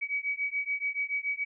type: beating tone pair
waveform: sine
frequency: 2267 / 2274 Hz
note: C#7 / C#7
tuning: +38 / +44 cents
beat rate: 7 Hz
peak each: -32 / -32 dBFS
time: 0.01-1.45 s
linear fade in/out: 20 ms
effects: none